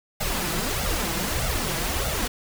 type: noise with flanger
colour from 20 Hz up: pink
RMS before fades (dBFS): -26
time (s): 0.2-2.28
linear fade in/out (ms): 10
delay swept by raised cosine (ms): 1.4 to 6.1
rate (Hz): 1.6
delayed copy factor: +0.8
effects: none